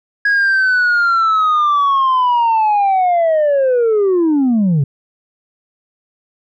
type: linear sweep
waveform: sine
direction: down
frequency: 1661.2 to 131.4 Hz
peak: -8 dBFS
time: 0.25-4.84 s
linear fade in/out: 5 ms
effects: tanh soft clip ceiling -9 dBFS